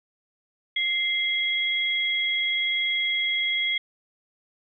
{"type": "tone pair together", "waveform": "sine", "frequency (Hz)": [2093, 3307], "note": ["C7", "G#7"], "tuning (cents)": [0, -8], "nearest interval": "minor sixth", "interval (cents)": 792, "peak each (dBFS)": -25, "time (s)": [0.76, 3.78], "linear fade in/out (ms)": 5, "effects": []}